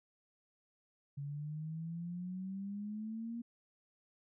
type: exponential sweep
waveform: sine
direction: up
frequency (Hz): 140 to 237.1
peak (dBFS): -39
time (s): 1.17-3.42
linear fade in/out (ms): 10
effects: none